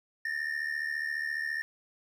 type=ring-modulated tone; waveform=triangle; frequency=1810 Hz; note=A6; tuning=48 cents sharp; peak=-26 dBFS; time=0.25-1.62 s; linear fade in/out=0 ms; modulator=37.3 Hz; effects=none